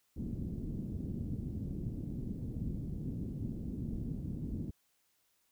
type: low-pass noise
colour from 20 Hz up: white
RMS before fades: -39 dBFS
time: 0.16-4.71 s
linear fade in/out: 10 ms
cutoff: 250 Hz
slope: 24 dB/octave
effects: white hiss -75 dBFS RMS until 5.51 s